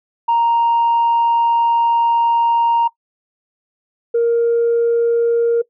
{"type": "tone pair in turn", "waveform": "sine", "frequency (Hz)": [932.3, 467.3], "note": ["A#5", "A#4"], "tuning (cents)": [0, 4], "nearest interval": "octave", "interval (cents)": 1196, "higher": "first", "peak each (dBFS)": -10, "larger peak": "neither", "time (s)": [[0.28, 2.88], [4.14, 5.62]], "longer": "first", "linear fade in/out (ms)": 10, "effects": ["noise-tail reverb RT60 0.1 s tail -20 dB re dry", "tanh soft clip ceiling -9 dBFS"]}